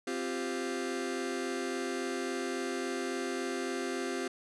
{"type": "chord", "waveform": "sawtooth", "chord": "C suspended fourth", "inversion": "none", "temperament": "just", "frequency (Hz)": [261.6, 348.8, 392.4], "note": ["C4", "F4", "G4"], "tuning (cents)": [0, -2, 2], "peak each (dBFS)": -33, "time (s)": [0.07, 4.28], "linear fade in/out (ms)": 5, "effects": ["resampled to 24000 Hz"]}